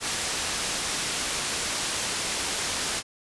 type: low-pass noise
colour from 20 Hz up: white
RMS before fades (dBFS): -29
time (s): 0-3.03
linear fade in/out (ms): 50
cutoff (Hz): 8300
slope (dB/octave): 12
effects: resampled to 24000 Hz